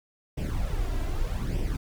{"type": "noise with flanger", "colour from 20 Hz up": "brown", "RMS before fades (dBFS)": -28, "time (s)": [0.37, 1.77], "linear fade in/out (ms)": 10, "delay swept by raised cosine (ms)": [0.36, 3.06], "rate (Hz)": 0.82, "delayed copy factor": 0.65, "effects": []}